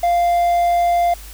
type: tone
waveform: triangle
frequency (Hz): 696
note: F5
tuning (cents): -6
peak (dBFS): -11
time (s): 0.03-1.14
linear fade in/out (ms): 5
effects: added 50 Hz sine -35 dBFS peak until 1.33 s + white hiss -40 dBFS RMS until 1.33 s